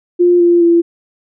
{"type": "tone with pitch steps", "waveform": "sine", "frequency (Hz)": [352.1, 345.9, 339.7], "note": ["F4", "F4", "F4"], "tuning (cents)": [14, -17, -48], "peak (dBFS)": -6, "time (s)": [0.19, 0.82], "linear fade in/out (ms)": 20, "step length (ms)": 210, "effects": []}